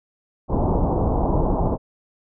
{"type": "low-pass noise", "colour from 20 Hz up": "pink", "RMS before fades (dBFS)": -20, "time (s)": [0.48, 1.78], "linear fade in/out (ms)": 50, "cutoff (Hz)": 960, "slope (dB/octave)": 48, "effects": []}